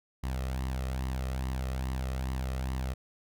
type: tone with flanger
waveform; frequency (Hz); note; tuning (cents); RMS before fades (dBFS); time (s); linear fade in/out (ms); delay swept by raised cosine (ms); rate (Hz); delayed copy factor
sawtooth; 64.9; C2; -13; -33; 0.23-2.94; 10; 1 to 1.6; 2.4; +0.55
effects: none